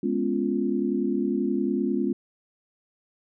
sine chord, C# dominant seventh, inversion second, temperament equal, 207.7 / 246.9 / 277.2 / 349.2 Hz, G#3 / B3 / C#4 / E#4, 0 / 0 / 0 / 0 cents, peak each -28 dBFS, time 0.03-2.13 s, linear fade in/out 5 ms, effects none

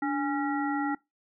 harmonic tone with a mistuned harmonic, 274.8 Hz, C#4, 15 cents flat, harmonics 1 / 3 / 5 / 7, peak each -28 / -32 / -35 / -38 dBFS, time 0.02-0.95 s, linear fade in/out 5 ms, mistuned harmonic 1, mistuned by +100 cents, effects noise-tail reverb RT60 0.2 s tail -24 dB re dry

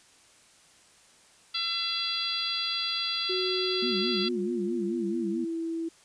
harmonic tone, 676 Hz, E5, 43 cents sharp, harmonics 2 / 3 / 4 / 5 / 6 / 7, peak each -39 / -43 / -37 / -32 / -34 / -33 dBFS, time 1.54-4.29 s, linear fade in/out 10 ms
sine tone with pitch glide, 370 to 329.6 Hz, F#4 to E4, 0 to 0 cents, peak -29 dBFS, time 3.29-5.89 s, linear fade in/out 10 ms, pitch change -200 cents, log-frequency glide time 3.84-5.57 s
sine tone with vibrato, 220 Hz, A3, in tune, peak -30 dBFS, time 3.82-5.45 s, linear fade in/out 10 ms, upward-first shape sine, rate 4.6 Hz, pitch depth 220 cents each way
effects white hiss -58 dBFS RMS until 6.04 s + resampled to 22050 Hz

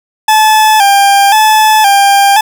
40% pulse tone with vibrato, 830.6 Hz, G#5, in tune, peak -3 dBFS, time 0.28-2.41 s, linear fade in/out 5 ms, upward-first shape square, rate 0.96 Hz, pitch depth 71 cents each way, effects none

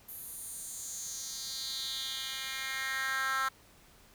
10% pulse tone with high-pass filter sweep, 266 Hz, C4, 29 cents sharp, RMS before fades -37 dBFS, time 0.08-3.49 s, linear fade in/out 10 ms, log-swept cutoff 12000 to 1300 Hz, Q 3.2, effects pink hiss -60 dBFS RMS until 4.14 s

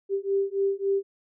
sine beating tone pair, 392 / 395.6 Hz, G4 / G4, 0 / +16 cents, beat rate 3.6 Hz, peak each -26 dBFS, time 0.09-1.03 s, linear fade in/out 50 ms, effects none

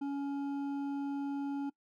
sine tone with hard clipping, 280.5 Hz, C#4, 21 cents sharp, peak -35 dBFS, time 0.01-1.7 s, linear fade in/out 10 ms, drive 7 dB, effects noise-tail reverb RT60 0.1 s tail -22 dB re dry

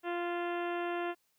harmonic tone with a mistuned harmonic, 347.9 Hz, F4, 7 cents flat, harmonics 1 / 2 / 3 / 4 / 5 / 6 / 7 / 8 / 9 / 10, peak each -35 / -38 / -43 / -44 / -45 / -50 / -54 / -48 / -54 / -60 dBFS, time 0.03-1.15 s, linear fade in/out 50 ms, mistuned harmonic 8, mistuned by -35 cents, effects white hiss -75 dBFS RMS until 1.38 s

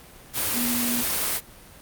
sine tone in noise, 241.2 Hz, B3, 41 cents flat, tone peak -26 dBFS, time 0.53-1.04 s, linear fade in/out 50 ms, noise white, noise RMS -25 dBFS, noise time 0.33-1.41 s, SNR -4 dB, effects pink hiss -47 dBFS RMS until 1.81 s + Opus 32 kbps

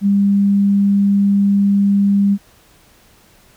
sine tone, 200 Hz, G3, 35 cents sharp, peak -10 dBFS, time 0.01-2.38 s, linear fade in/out 50 ms, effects pink hiss -50 dBFS RMS until 3.56 s

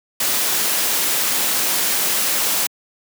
white noise, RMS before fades -19 dBFS, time 0.2-2.67 s, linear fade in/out 5 ms, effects high-pass 200 Hz 12 dB/octave

